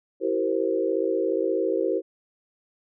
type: chord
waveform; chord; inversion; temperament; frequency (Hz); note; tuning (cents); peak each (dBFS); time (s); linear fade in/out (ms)
sine; C dominant seventh; first; equal with one note detuned; 329.6 / 384.2 / 466.2 / 523.3; E4 / G4 / Bb4 / C5; 0 / -35 / 0 / 0; -28 / -26 / -27 / -28; 0.2-2.02; 50
effects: none